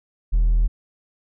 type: tone with hard clipping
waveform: sine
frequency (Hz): 40.55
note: E1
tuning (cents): -28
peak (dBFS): -15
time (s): 0.32-0.68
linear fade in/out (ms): 20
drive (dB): 2
effects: none